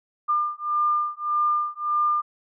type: beating tone pair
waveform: sine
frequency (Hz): 1200 / 1201.7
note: D6 / D6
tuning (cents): +37 / +39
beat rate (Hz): 1.7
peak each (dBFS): -24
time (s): 0.28-2.22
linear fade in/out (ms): 20
effects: none